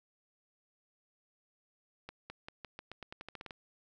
accelerating click train, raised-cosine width 0.3 ms, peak -28 dBFS, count 14, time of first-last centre 2.09-3.508 s, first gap 210 ms, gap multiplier 0.88, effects none

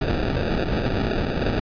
pink noise with sample-and-hold, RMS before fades -23 dBFS, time 0.01-1.6 s, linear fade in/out 5 ms, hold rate 1050 Hz, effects resampled to 11025 Hz

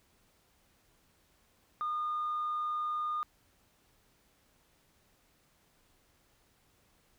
sine tone, 1220 Hz, D#6, 34 cents flat, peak -30 dBFS, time 1.81-3.23 s, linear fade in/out 0 ms, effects tanh soft clip ceiling -28 dBFS + pink hiss -69 dBFS RMS until 7.18 s

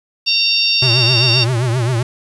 harmonic tone, 918 Hz, A#5, 27 cents flat, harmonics 3 / 4 / 5 / 6, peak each -17 / -19 / -17 / -18 dBFS, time 0.26-1.45 s, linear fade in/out 20 ms
square tone with vibrato, 121.9 Hz, B2, 22 cents flat, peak -15 dBFS, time 0.82-2.03 s, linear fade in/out 5 ms, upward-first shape triangle, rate 7.6 Hz, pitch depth 160 cents each way
effects resampled to 24000 Hz + 7-bit

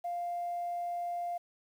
sine tone, 698.5 Hz, F5, in tune, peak -32 dBFS, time 0.04-1.38 s, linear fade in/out 10 ms, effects tanh soft clip ceiling -28 dBFS + 10-bit

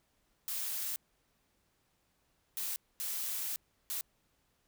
blue noise bursts at uneven times, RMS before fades -37 dBFS, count 4, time 0.48-0.96 / 2.57-2.76 / 3-3.56 / 3.9-4.01 s, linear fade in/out 0 ms, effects pink hiss -75 dBFS RMS until 4.67 s

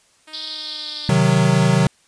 5% pulse tone with pitch glide, 311.1 to 297.6 Hz, D#4 to D4, 0 to +23 cents, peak -28 dBFS, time 0.27-1.31 s, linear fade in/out 10 ms, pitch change -77 cents, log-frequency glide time 0.44-1.19 s
pink band-pass noise, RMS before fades -30 dBFS, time 0.33-1.09 s, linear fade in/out 5 ms, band 3300 to 5100 Hz, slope 96 dB/octave
square chord, C diminished, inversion none, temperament equal, 130.81 / 155.56 / 185 Hz, C3 / Eb3 / Gb3, 0 / 0 / 0 cents, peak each -18 dBFS, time 1.09-1.87 s, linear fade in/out 2 ms
effects white hiss -57 dBFS RMS until 2.07 s + resampled to 22050 Hz

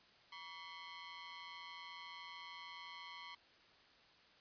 15% pulse ring-modulated tone, 1051 Hz, C6, 7 cents sharp, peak -40 dBFS, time 0.32-3.35 s, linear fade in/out 5 ms, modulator 86.8 Hz, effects white hiss -66 dBFS RMS until 4.4 s + resampled to 11025 Hz

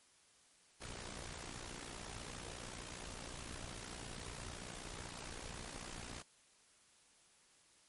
pink noise with amplitude modulation, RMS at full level -45 dBFS, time 0.8-6.23 s, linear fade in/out 20 ms, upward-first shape sine, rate 59.5 Hz, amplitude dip 70%, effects white hiss -68 dBFS RMS until 7.88 s + MP3 48 kbps

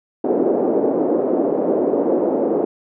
white band-pass noise, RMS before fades -18 dBFS, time 0.24-2.65 s, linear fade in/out 5 ms, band 270 to 510 Hz, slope 24 dB/octave, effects none

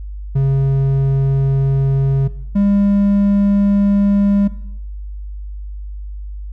triangle tone pair in turn, 136.1 / 201.1 Hz, C#3 / G3, -31 / +44 cents, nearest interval perfect fifth, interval 675 cents, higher second, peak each -9 dBFS, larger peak neither, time 0.35-2.28 / 2.55-4.48 s, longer neither, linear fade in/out 10 ms, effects noise-tail reverb RT60 0.8 s tail -17 dB re dry + added 50 Hz sine -25 dBFS peak until 6.52 s

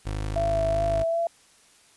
25% pulse tone, 51.91 Hz, G#1, in tune, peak -24 dBFS, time 0.05-1.04 s, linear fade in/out 20 ms
sine tone with vibrato, 667 Hz, E5, 20 cents sharp, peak -22 dBFS, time 0.36-1.27 s, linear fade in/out 2 ms, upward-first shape sine, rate 2.6 Hz, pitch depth 22 cents each way
effects white hiss -57 dBFS RMS until 1.96 s + resampled to 24000 Hz

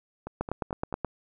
two click trains, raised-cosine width 1 ms, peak -22 / -14 dBFS, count 4 / 7, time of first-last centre 0.27-0.926 / 0.41-1.047 s, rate 4.57 / 9.42 Hz, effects none

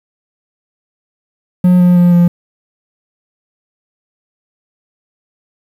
triangle tone with pitch steps, 180 / 177.93 / 175.89 / 173.87 Hz, F#3 / F3 / F3 / F3, -47 / +33 / +13 / -7 cents, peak -3 dBFS, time 1.64-2.28 s, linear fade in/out 5 ms, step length 160 ms, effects 7-bit

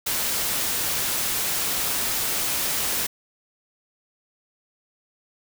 white noise, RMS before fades -25 dBFS, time 0.06-3.07 s, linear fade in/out 10 ms, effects none

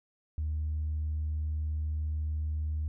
sine tone, 76.8 Hz, D#2, 22 cents flat, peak -28 dBFS, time 0.38-2.88 s, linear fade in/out 0 ms, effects tanh soft clip ceiling -26 dBFS

